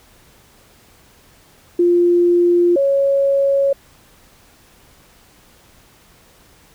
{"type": "tone pair in turn", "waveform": "sine", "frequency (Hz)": [349.2, 553.4], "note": ["F4", "C#5"], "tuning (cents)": [0, -3], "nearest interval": "minor sixth", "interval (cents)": 797, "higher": "second", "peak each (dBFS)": [-10, -12], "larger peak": "first", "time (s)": [[1.79, 2.76], [2.76, 3.73]], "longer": "neither", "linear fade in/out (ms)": 5, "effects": ["pink hiss -50 dBFS RMS until 6.74 s"]}